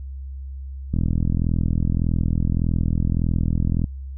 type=click train; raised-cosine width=5 ms; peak=-9 dBFS; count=122; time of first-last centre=0.94-3.842 s; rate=41.7 Hz; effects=added 67 Hz sine -30 dBFS peak until 4.17 s